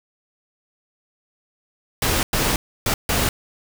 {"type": "noise bursts at uneven times", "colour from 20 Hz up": "pink", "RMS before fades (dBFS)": -20, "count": 4, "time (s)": [[2.02, 2.23], [2.33, 2.56], [2.86, 2.94], [3.09, 3.29]], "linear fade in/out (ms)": 2, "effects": []}